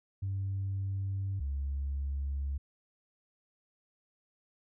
sine tone pair in turn, 97.3 / 69.49 Hz, G2 / C#2, -12 / +5 cents, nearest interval tritone, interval 583 cents, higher first, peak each -30 / -30 dBFS, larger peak neither, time 0.22-1.4 / 1.4-2.58 s, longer neither, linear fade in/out 10 ms, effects tanh soft clip ceiling -28 dBFS

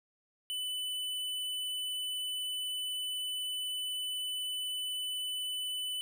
triangle tone with hard clipping, 2996 Hz, F#7, 21 cents sharp, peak -35 dBFS, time 0.5-6.01 s, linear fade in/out 0 ms, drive 18 dB, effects none

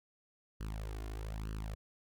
sawtooth tone with flanger, 53.3 Hz, G#1, 46 cents sharp, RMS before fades -41 dBFS, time 0.6-1.75 s, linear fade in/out 10 ms, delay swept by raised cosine 0.66 to 2.86 ms, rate 1.1 Hz, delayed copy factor +1, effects none

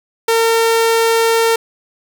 sawtooth tone, 455.6 Hz, A#4, 40 cents flat, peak -7 dBFS, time 0.28-1.56 s, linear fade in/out 5 ms, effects none

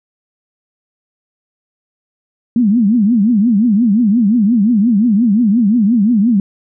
sine tone with vibrato, 220 Hz, A3, in tune, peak -8 dBFS, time 2.56-6.4 s, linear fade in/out 2 ms, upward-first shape triangle, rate 5.7 Hz, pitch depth 260 cents each way, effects none

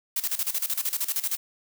blue noise with tremolo, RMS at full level -26 dBFS, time 0.16-1.37 s, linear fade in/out 5 ms, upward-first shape square, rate 13 Hz, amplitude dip 80%, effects none

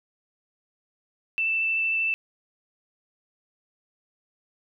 sine tone with vibrato, 2656 Hz, E7, 12 cents sharp, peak -22 dBFS, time 1.38-2.14 s, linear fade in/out 0 ms, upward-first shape sine, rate 13 Hz, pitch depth 10 cents each way, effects none

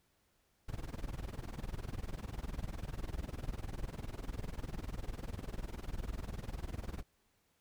brown noise with tremolo, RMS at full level -37 dBFS, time 0.68-7.03 s, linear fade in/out 10 ms, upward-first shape triangle, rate 20 Hz, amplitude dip 100%, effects pink hiss -75 dBFS RMS until 7.6 s

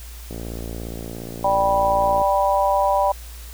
click train, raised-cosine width 2 ms, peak -19 dBFS, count 110, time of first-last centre 0.31-2.216 s, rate 57.2 Hz
sine chord, G major, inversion second, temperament just, 588 / 784 / 980 Hz, D5 / G5 / B5, +2 / 0 / -14 cents, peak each -20 dBFS, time 1.44-3.12 s, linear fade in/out 5 ms
effects added 58 Hz sine -35 dBFS peak until 3.53 s + white hiss -43 dBFS RMS until 3.53 s

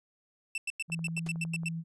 45% pulse tone bursts, 2667 Hz, E7, 20 cents sharp, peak -31 dBFS, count 10, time 0.55-1.686 s, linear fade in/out 2 ms, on 29 ms, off 94 ms
sine tone, 164.81 Hz, E3, in tune, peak -33 dBFS, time 0.88-1.84 s, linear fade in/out 50 ms
click train, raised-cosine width 1 ms, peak -36 dBFS, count 9, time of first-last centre 0.9-1.634 s, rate 10.9 Hz
pink noise with exponential decay, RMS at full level -40 dBFS, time 1.26-1.34 s, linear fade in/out 5 ms, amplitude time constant 16 ms
effects resampled to 24000 Hz

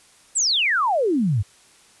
sine exponential sweep, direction down, 8372 to 91.7 Hz, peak -17 dBFS, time 0.35-1.43 s, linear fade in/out 20 ms, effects white hiss -53 dBFS RMS until 2 s + resampled to 24000 Hz

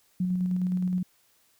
sine tone with tremolo, 181.9 Hz, F#3, 29 cents flat, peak -23 dBFS, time 0.2-1.03 s, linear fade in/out 5 ms, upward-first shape square, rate 9.6 Hz, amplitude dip 25%, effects white hiss -65 dBFS RMS until 1.59 s

